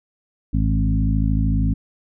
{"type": "harmonic tone with a mistuned harmonic", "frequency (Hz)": 53.4, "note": "G#1", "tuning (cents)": 49, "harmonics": [1, 2, 3, 4, 5], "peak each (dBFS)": [-19, -22, -24, -25, -26], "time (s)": [0.53, 1.74], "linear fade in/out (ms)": 10, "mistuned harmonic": 2, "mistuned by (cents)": -22, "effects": []}